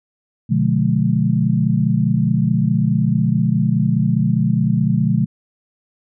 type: chord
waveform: sine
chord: B diminished seventh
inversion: none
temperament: just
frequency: 123.47 / 148.16 / 177.8 / 213.4 Hz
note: B2 / D3 / F3 / Ab3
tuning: 0 / +16 / +31 / +47 cents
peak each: -19 dBFS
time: 0.49-5.26 s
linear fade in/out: 20 ms
effects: none